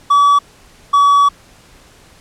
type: tone pair in turn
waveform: triangle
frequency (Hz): 1144 / 1137.4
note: D6 / C#6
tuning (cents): -46 / +44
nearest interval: unison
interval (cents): 10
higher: first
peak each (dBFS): -5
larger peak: neither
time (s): 0.1-0.39 / 0.93-1.29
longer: second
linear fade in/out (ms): 10
effects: pink hiss -45 dBFS RMS until 2.2 s + low-pass 10000 Hz 12 dB/octave